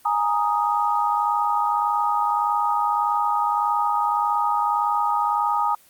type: chord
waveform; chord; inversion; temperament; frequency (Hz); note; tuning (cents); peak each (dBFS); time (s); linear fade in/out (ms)
sine; Ab suspended second; none; equal; 830.6 / 932.3 / 1244.5; Ab5 / Bb5 / Eb6; 0 / 0 / 0; -23; 0.05-5.75; 5
effects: white hiss -54 dBFS RMS until 5.89 s + Opus 24 kbps